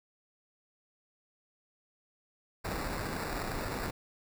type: noise with sample-and-hold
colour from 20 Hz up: pink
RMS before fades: -36 dBFS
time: 2.64-3.91 s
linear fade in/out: 10 ms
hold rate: 3150 Hz
effects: none